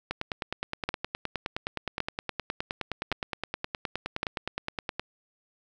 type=two click trains; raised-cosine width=0.3 ms; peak=-11 / -14 dBFS; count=4 / 48; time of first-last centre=0.89-4.231 / 0.11-4.996 s; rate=0.898 / 9.62 Hz; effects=none